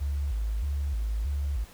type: tone with vibrato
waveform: sine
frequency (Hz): 61.74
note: B1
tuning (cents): 0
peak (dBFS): -26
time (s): 0-1.65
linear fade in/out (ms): 20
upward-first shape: square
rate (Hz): 1.6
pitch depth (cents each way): 240
effects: pink hiss -52 dBFS RMS until 1.73 s